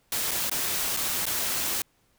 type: noise with dropouts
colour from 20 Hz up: white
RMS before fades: -28 dBFS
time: 0.12-1.82 s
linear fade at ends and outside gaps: 2 ms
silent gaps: 0.31-0.314 / 0.497-0.514 / 0.967-0.971 / 1.256-1.265 s
effects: pink hiss -67 dBFS RMS until 2.18 s